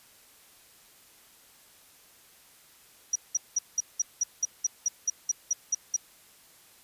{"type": "tone bursts", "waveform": "sine", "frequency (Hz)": 5800, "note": "F#8", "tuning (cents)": -35, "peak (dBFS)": -22, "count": 14, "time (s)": [3.13, 5.964], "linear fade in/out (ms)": 5, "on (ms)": 26, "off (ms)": 190, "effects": ["white hiss -57 dBFS RMS until 6.83 s", "resampled to 32000 Hz"]}